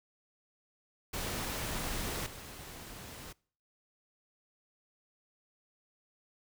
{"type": "noise with level steps", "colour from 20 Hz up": "pink", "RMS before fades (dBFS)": [-37, -47], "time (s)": [1.13, 3.33], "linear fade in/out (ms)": 10, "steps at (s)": 2.26, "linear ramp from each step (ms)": 5, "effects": ["noise-tail reverb RT60 0.5 s tail -25 dB re dry"]}